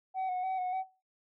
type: tone with vibrato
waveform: sine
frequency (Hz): 744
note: F#5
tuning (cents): +9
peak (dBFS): -28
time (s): 0.14-0.84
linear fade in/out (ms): 50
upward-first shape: square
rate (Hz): 3.4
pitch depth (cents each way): 28
effects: noise-tail reverb RT60 0.3 s tail -17 dB re dry + tanh soft clip ceiling -30 dBFS